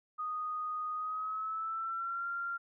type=tone with pitch glide; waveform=sine; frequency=1241 to 1385 Hz; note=D#6 to F6; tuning=-5 to -15 cents; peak=-34 dBFS; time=0.18-2.58 s; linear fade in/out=20 ms; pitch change=+190 cents; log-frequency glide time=0.94-2.27 s; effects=none